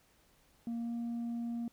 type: tone with pitch glide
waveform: sine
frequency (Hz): 233.1 to 234.9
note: A#3 to A#3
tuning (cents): 0 to +13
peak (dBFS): -32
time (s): 0.67-1.68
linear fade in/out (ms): 2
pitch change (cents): +13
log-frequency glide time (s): 0.79-0.92
effects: tanh soft clip ceiling -34 dBFS + pink hiss -68 dBFS RMS until 1.72 s